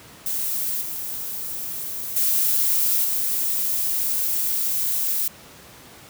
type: noise with level steps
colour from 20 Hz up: violet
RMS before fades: -25 / -30 / -20 / -23 dBFS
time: 0.26-5.28 s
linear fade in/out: 2 ms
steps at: 0.81 / 2.16 / 3.04 s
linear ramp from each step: 5 ms
effects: pink hiss -45 dBFS RMS until 6.09 s + high-pass 80 Hz 12 dB/octave